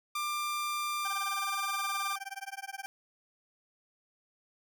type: tone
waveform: sawtooth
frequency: 1190 Hz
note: D6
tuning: 22 cents sharp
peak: -28 dBFS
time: 0.15-2.16 s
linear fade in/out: 5 ms
type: tone with tremolo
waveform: 20% pulse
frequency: 784 Hz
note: G5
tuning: in tune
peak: -31 dBFS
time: 1.05-2.86 s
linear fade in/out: 0 ms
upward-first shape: sine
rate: 19 Hz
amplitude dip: 100%
effects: none